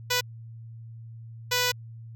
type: tone bursts at uneven times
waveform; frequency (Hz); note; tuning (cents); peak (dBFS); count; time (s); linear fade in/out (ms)
5% pulse; 493.9; B4; 0; -11; 2; 0.1-0.21 / 1.51-1.72; 10
effects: added 114 Hz sine -40 dBFS peak until 2.15 s